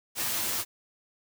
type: noise with comb filter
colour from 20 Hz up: white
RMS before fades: -30 dBFS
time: 0.15-0.65 s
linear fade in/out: 50 ms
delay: 8.9 ms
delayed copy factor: +0.65
effects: none